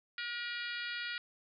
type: harmonic tone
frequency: 477.9 Hz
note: A#4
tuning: 43 cents sharp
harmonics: 3 / 4 / 5 / 6 / 7 / 8 / 9 / 10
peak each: -41 / -43 / -45 / -47 / -48 / -49 / -50 / -51 dBFS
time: 0.18-1.18 s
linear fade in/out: 2 ms
effects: none